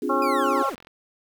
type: chord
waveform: sine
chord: D half-diminished seventh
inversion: third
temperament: equal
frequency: 261.6 / 293.7 / 349.2 / 415.3 Hz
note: C4 / D4 / F4 / Ab4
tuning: 0 / 0 / 0 / 0 cents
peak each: -29 dBFS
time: 0.02-0.63 s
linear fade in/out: 5 ms
type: harmonic tone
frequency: 272.2 Hz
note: C#4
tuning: 31 cents flat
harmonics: 2 / 3 / 4 / 5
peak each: -27 / -29 / -24 / -27 dBFS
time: 0.09-0.7 s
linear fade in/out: 10 ms
type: linear sweep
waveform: 30% pulse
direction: down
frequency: 2496 to 202.9 Hz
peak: -30 dBFS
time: 0.22-0.75 s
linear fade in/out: 2 ms
type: click train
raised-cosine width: 0.3 ms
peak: -30 dBFS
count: 20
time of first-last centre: 0.44-0.871 s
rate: 44.1 Hz
effects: 8-bit